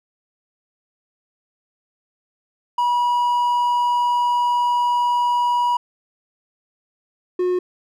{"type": "tone pair in turn", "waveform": "triangle", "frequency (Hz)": [969, 361.9], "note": ["B5", "F#4"], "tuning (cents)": [-33, -38], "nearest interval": "octave + perfect fourth", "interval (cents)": 1705, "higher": "first", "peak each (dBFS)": [-14, -15], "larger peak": "first", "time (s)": [[2.78, 5.77], [7.39, 7.59]], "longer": "first", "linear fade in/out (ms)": 5, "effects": []}